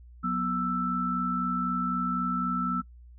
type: tone cluster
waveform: sine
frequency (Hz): 182.1 / 246 / 1324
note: F#3 / B3 / E6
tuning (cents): -27 / -7 / +7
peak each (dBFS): -31 / -32 / -28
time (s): 0.23-2.82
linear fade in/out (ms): 20
effects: noise-tail reverb RT60 0.1 s tail -21 dB re dry + added 60 Hz sine -47 dBFS peak until 3.18 s